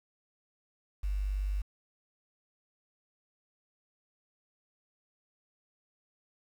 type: tone with quantisation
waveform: sine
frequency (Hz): 49.21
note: G1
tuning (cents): +7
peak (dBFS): -29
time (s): 1.03-1.62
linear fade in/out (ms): 10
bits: 9
effects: none